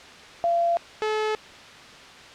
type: tone pair in turn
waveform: sine / sawtooth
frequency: 684 / 430.9 Hz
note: F5 / A4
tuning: -36 / -36 cents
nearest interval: minor sixth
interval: 800 cents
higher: first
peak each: -19 dBFS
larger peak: neither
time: 0.44-0.77 / 1.02-1.35 s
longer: neither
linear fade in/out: 0 ms
effects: white hiss -44 dBFS RMS until 2.34 s + low-pass 4000 Hz 12 dB/octave